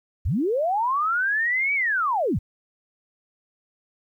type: linear two-way sweep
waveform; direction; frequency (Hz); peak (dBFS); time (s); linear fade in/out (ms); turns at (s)
sine; up then down; 51.4 to 2301 to 51.4; -20; 0.25-2.39; 10; 1.74
effects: 10-bit